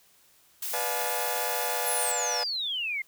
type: noise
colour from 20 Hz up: blue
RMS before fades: -33 dBFS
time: 0.62-2.12 s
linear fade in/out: 5 ms
type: chord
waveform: sawtooth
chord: B diminished seventh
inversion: none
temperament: just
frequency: 493.9 / 592.7 / 711.2 / 853.4 Hz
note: B4 / D5 / F5 / Ab5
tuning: 0 / +16 / +31 / +47 cents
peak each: -31 / -33 / -31 / -30 dBFS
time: 0.73-2.44 s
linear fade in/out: 10 ms
type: exponential sweep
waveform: sine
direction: down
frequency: 11550 to 2079 Hz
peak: -28 dBFS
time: 1.86-3.02 s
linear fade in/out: 5 ms
effects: white hiss -61 dBFS RMS until 3.07 s